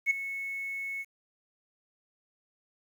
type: tone with ADSR envelope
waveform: sine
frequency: 2200 Hz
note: C#7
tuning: 14 cents flat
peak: -18 dBFS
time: 0.06-1.05 s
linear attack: 44 ms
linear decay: 12 ms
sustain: -15 dB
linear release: 41 ms
effects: tanh soft clip ceiling -19 dBFS + 9-bit